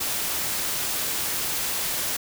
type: noise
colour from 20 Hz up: white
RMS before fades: -27 dBFS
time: 0-2.17 s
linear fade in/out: 10 ms
effects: none